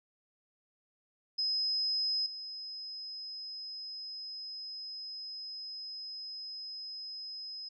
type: tone with level steps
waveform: sine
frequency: 5080 Hz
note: D#8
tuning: 35 cents sharp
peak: -29 / -40 dBFS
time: 1.38-7.69 s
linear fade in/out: 10 ms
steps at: 2.26 s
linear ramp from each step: 2 ms
effects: none